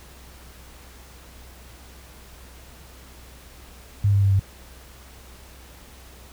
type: tone with pitch steps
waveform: sine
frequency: 101 / 99.72 / 98.47 / 97.22 Hz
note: G#2 / G2 / G2 / G2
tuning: -48 / +30 / +8 / -14 cents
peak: -15 dBFS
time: 4.04-4.396 s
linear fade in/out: 5 ms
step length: 89 ms
effects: added 63 Hz sine -46 dBFS peak until 6.32 s + pink hiss -48 dBFS RMS until 6.32 s